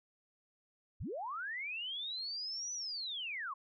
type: linear two-way sweep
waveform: sine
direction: up then down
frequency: 36.03 to 6000 to 1017 Hz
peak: -38 dBFS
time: 1-3.54 s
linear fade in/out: 10 ms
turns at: 2.73 s
effects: none